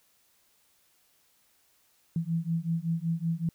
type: beating tone pair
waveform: sine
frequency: 163.2 / 168.5 Hz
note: E3 / E3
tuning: -17 / +38 cents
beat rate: 5.3 Hz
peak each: -30 dBFS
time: 2.16-3.49 s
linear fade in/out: 2 ms
effects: white hiss -67 dBFS RMS until 3.54 s

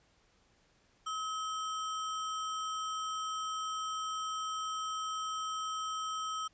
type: tone with sample-and-hold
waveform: sine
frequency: 1283 Hz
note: E6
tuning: 47 cents flat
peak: -34 dBFS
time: 1.06-6.48 s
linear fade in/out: 10 ms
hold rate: 4410 Hz
effects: pink hiss -69 dBFS RMS until 6.53 s + resampled to 16000 Hz

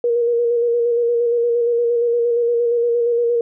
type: tone with vibrato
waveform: sine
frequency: 473.1 Hz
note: A#4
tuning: 26 cents sharp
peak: -14 dBFS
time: 0.04-3.41 s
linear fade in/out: 2 ms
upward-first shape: square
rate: 8.6 Hz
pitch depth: 22 cents each way
effects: none

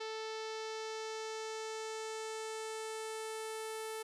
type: tone with low-pass filter sweep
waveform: sawtooth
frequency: 440 Hz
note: A4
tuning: in tune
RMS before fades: -42 dBFS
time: 0-4.03 s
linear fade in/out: 10 ms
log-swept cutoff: 4800 to 11000 Hz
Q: 1.9
effects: none

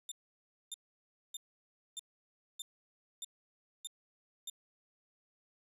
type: tone bursts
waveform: 20% pulse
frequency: 3600 Hz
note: A7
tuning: 39 cents sharp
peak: -34 dBFS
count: 8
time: 0.09-4.498 s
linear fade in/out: 2 ms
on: 26 ms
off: 600 ms
effects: none

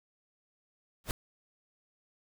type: noise with exponential growth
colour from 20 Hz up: pink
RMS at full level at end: -28 dBFS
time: 1.04-1.11 s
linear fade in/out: 1 ms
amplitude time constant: 15 ms
effects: none

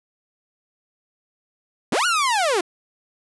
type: linear two-way sweep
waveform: sawtooth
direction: up then down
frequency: 146.83 to 1480 to 326.3 Hz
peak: -14 dBFS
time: 1.92-2.61 s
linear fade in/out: 5 ms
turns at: 2.06 s
effects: resampled to 24000 Hz

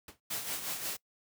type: noise with exponential decay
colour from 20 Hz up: pink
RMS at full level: -43 dBFS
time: 0.08-0.2 s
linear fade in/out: 2 ms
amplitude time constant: 24 ms
type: noise with tremolo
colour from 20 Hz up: white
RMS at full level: -35 dBFS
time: 0.3-0.97 s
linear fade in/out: 10 ms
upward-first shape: sine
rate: 5.6 Hz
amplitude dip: 55%
effects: noise-tail reverb RT60 0.1 s tail -23 dB re dry + high-pass 80 Hz 12 dB/octave

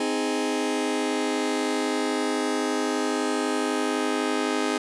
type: chord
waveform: sawtooth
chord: Ab major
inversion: first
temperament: just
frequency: 259.6 / 311.5 / 415.3 Hz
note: C4 / Eb4 / Ab4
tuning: -13 / +2 / 0 cents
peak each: -24 dBFS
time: 0-4.78 s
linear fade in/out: 5 ms
effects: resampled to 24000 Hz

